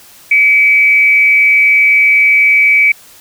sine tone with frequency modulation, 2288 Hz, D7, 46 cents flat, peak -5 dBFS, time 0.31-2.92 s, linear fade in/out 5 ms, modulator 184 Hz, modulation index 0.33, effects white hiss -40 dBFS RMS until 3.2 s

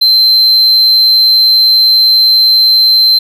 triangle tone, 4105 Hz, C8, 34 cents flat, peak -3 dBFS, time 0.01-3.19 s, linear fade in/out 10 ms, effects none

